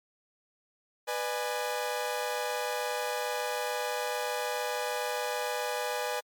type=chord; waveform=sawtooth; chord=G# diminished; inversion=first; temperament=equal with one note detuned; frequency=493.9 / 600.7 / 830.6 Hz; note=B4 / D5 / G#5; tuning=0 / +39 / 0 cents; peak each=-30 / -32 / -31 dBFS; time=1.07-6.21 s; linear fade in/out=20 ms; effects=MP3 96 kbps